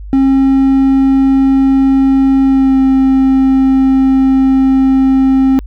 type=tone with pitch glide; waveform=triangle; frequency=269.1 to 265.7 Hz; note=C4 to C4; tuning=+49 to +27 cents; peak=-4 dBFS; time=0.13-5.59 s; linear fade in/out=0 ms; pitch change=-22 cents; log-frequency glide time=2.45-2.79 s; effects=added 50 Hz sine -24 dBFS peak until 5.66 s